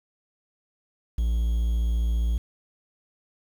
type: tone with quantisation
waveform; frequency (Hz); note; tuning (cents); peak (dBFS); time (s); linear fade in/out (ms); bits
triangle; 57.4; A#1; -26; -19; 1.18-2.38; 5; 8
effects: none